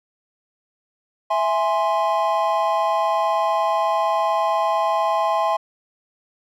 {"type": "chord", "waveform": "triangle", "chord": "E augmented", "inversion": "none", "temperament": "equal", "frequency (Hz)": [659.3, 830.6, 1046.5], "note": ["E5", "G#5", "B#5"], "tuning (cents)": [0, 0, 0], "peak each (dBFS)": -20, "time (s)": [1.3, 5.57], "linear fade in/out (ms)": 10, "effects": []}